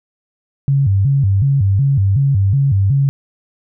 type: tone with vibrato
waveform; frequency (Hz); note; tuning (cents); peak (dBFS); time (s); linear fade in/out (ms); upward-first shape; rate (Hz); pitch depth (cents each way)
sine; 116.54; A#2; 0; -10; 0.68-3.09; 0; square; 2.7; 300
effects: none